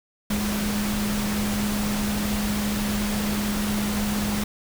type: tone in noise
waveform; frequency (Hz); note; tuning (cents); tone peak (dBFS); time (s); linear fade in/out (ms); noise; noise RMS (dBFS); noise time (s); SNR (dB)
sine; 207.7; G#3; 0; -24; 0.3-4.44; 5; pink; -29; 0.3-4.44; +2
effects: none